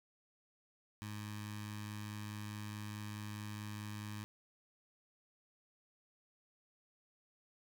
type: tone with notch filter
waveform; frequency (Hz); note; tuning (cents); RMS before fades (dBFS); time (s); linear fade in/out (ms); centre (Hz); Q
15% pulse; 104.7; G#2; +15; -45; 1.02-4.24; 0; 460; 0.51
effects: none